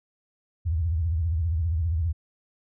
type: tone with vibrato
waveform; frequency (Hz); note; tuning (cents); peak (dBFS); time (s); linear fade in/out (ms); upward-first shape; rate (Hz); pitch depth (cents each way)
sine; 81.9; E2; -11; -22; 0.65-2.13; 20; sine; 15; 170
effects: none